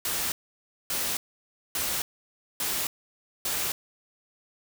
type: noise bursts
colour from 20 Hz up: white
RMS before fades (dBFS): -29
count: 5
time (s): 0.05-3.72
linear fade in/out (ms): 2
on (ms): 270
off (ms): 580
effects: none